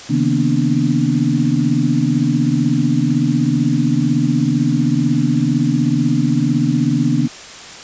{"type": "tone cluster", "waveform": "sine", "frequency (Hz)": [135.6, 157.7, 234.7, 250.6, 291.8], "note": ["C#3", "D#3", "A#3", "B3", "D4"], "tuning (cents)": [-38, 24, 12, 25, -11], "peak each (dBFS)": -19, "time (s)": [0.09, 7.28], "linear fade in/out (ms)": 20, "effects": ["white hiss -34 dBFS RMS until 7.83 s", "resampled to 16000 Hz"]}